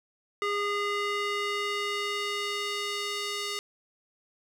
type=tone with band-pass filter sweep; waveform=square; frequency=408.9 Hz; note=G#4; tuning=27 cents flat; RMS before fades=-31 dBFS; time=0.42-3.59 s; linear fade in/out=0 ms; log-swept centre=1600 to 4400 Hz; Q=0.88; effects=none